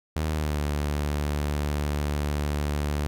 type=tone with pitch glide; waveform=sawtooth; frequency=77.78 to 73.46 Hz; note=D#2 to D2; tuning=0 to +1 cents; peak=-21 dBFS; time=0.16-3.07 s; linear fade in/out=0 ms; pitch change=-99 cents; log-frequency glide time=0.31-0.6 s; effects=none